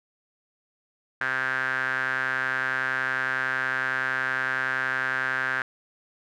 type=tone with band-pass filter; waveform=sawtooth; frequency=130.81 Hz; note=C3; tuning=in tune; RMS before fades=-27 dBFS; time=1.21-5.62 s; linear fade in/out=2 ms; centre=1600 Hz; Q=8; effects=none